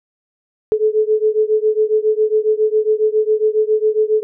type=beating tone pair; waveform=sine; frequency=428.3 / 435.6 Hz; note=A4 / A4; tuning=-47 / -17 cents; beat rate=7.3 Hz; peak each=-15 / -16 dBFS; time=0.72-4.23 s; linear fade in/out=0 ms; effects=none